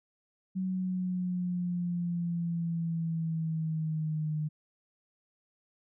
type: exponential sweep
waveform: sine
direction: down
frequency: 187.7 to 152.4 Hz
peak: -29 dBFS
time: 0.55-4.49 s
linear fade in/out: 20 ms
effects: none